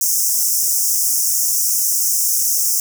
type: high-pass noise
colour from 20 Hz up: pink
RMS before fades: -17 dBFS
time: 0.01-2.8 s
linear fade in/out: 2 ms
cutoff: 5400 Hz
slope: 96 dB/octave
effects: none